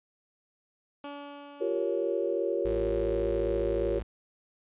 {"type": "tone with exponential decay", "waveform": "15% pulse", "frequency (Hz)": 286.4, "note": "D4", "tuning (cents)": -43, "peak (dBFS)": -31, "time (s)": [1.04, 3.53], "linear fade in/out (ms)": 2, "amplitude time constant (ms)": 540}
{"type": "chord", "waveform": "sine", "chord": "G half-diminished seventh", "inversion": "third", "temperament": "equal", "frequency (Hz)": [349.2, 392, 466.2, 554.4], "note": ["F4", "G4", "Bb4", "Db5"], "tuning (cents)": [0, 0, 0, 0], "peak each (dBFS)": -32, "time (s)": [1.6, 4], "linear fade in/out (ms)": 20}
{"type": "tone", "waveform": "40% pulse", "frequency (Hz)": 55, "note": "A1", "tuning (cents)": 0, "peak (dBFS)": -33, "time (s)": [2.65, 4.03], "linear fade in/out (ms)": 5}
{"effects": ["resampled to 8000 Hz"]}